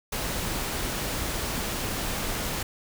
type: noise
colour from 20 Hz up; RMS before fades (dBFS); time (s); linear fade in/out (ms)
pink; -30; 0.12-2.63; 5
effects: none